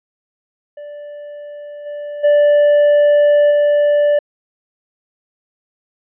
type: tone with level steps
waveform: triangle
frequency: 586 Hz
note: D5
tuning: 4 cents flat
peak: -27 / -22 / -6 / -8 dBFS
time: 0.77-4.19 s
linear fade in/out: 5 ms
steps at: 1.85 / 2.23 / 3.5 s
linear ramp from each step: 20 ms
effects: resampled to 8000 Hz